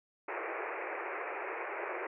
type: band-pass noise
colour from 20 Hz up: pink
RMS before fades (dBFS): -39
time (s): 0.28-2.07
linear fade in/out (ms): 5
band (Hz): 340 to 2500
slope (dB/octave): 96
effects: none